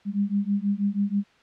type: beating tone pair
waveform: sine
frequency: 198.6 / 204.8 Hz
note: G3 / G#3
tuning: +23 / -24 cents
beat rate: 6.2 Hz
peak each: -25 dBFS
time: 0.05-1.24 s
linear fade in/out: 50 ms
effects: white hiss -58 dBFS RMS until 1.42 s + low-pass 3000 Hz 12 dB/octave